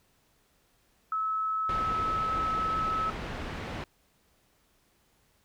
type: tone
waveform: sine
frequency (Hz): 1297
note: E6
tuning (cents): -28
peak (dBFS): -27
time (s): 1.12-3.1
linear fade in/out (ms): 2
type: low-pass noise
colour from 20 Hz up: pink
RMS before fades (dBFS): -37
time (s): 1.69-3.84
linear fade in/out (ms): 2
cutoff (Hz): 2700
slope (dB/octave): 12
effects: pink hiss -68 dBFS RMS until 5.44 s